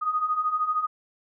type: beating tone pair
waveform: sine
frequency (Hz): 1234 / 1247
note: D#6 / D#6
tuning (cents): -15 / +3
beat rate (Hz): 13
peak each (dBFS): -29 / -24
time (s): 0.01-0.87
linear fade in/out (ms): 20
effects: none